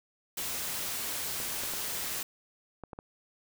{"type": "noise", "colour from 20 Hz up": "white", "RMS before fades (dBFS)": -35, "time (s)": [0.37, 2.23], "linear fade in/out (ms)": 5}
{"type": "clicks", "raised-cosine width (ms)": 1, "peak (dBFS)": -27, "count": 6, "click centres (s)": [1.402, 1.636, 1.737, 2.837, 2.932, 2.989]}
{"effects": []}